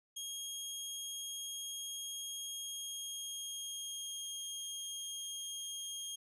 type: tone with pitch glide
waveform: 20% pulse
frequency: 3264 to 3241 Hz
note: G#7 to G#7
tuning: -31 to -43 cents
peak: -35 dBFS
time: 0.16-6.16 s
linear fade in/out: 10 ms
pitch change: -12 cents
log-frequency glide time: 2.45-4.33 s
effects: none